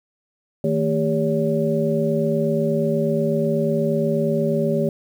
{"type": "tone cluster", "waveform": "sine", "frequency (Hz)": [158.3, 226.6, 398.9, 566], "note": ["D#3", "A#3", "G4", "C#5"], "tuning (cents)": [30, -49, 30, 36], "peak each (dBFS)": -23, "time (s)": [0.64, 4.89], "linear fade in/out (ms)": 2, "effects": ["8-bit"]}